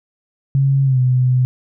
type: tone with pitch glide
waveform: sine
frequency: 136.8 to 126.9 Hz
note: C#3 to B2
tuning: -23 to +47 cents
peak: -11 dBFS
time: 0.55-1.45 s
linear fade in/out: 0 ms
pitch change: -130 cents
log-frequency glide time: 0.84-0.99 s
effects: none